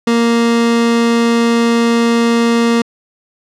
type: tone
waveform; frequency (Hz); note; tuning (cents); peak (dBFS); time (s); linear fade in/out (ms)
30% pulse; 233.1; A#3; 0; -7; 0.07-2.82; 5
effects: low-pass 7000 Hz 12 dB/octave